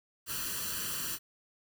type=noise with comb filter; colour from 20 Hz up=white; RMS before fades=-36 dBFS; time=0.26-1.19 s; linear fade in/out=50 ms; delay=0.68 ms; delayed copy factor=+0.8; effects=none